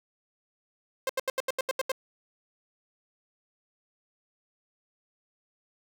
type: tone bursts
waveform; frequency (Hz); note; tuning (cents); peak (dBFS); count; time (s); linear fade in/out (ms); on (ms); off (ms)
sawtooth; 526; C5; +9; -22; 9; 1.07-1.918; 2; 24; 79
effects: none